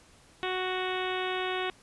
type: harmonic tone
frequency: 370 Hz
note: F#4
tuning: in tune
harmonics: 1 / 2 / 3 / 4 / 5 / 6 / 7 / 8 / 9 / 10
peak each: -33 / -36 / -38 / -39 / -40 / -41 / -41 / -42 / -43 / -43 dBFS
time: 0.43-1.7 s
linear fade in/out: 0 ms
effects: pink hiss -58 dBFS RMS until 1.82 s + resampled to 24000 Hz

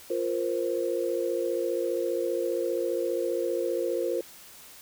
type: chord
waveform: sine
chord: F suspended fourth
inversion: none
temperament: equal with one note detuned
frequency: 349.2 / 468.3 / 523.3 Hz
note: F4 / Bb4 / C5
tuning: 0 / +8 / 0 cents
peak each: -30 dBFS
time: 0.1-4.21 s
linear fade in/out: 5 ms
effects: white hiss -49 dBFS RMS until 4.81 s

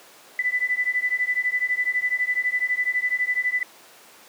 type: beating tone pair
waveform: sine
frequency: 1987 / 1999 Hz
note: B6 / B6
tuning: +10 / +20 cents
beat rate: 12 Hz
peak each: -24 / -24 dBFS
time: 0.39-3.63 s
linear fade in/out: 2 ms
effects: pink hiss -48 dBFS RMS until 4.28 s + high-pass 400 Hz 12 dB/octave

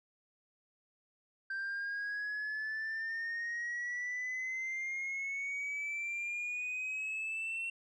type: exponential sweep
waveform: sine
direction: up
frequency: 1568 to 2722 Hz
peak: -33 dBFS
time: 1.5-7.7 s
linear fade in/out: 5 ms
effects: tanh soft clip ceiling -34 dBFS

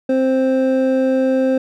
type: tone pair together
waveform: triangle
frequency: 262.3 / 524.3 Hz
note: C4 / C5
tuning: +4 / +3 cents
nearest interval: octave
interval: 1199 cents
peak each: -14 dBFS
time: 0.09-1.58 s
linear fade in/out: 5 ms
effects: none

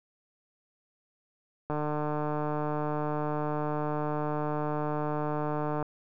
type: click train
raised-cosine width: 1 ms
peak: -18 dBFS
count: 620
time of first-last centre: 1.7-5.827 s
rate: 150 Hz
effects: none

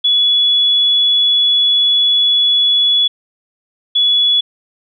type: tone pair in turn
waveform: sine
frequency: 3401 / 3401 Hz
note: G#7 / G#7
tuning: +40 / +40 cents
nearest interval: unison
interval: 0 cents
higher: neither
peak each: -9 dBFS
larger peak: neither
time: 0.04-3.08 / 3.95-4.41 s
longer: first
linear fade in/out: 10 ms
effects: none

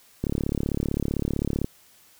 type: click train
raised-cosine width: 3 ms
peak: -12 dBFS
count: 51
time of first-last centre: 0.24-1.644 s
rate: 35.6 Hz
effects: white hiss -56 dBFS RMS until 2.19 s

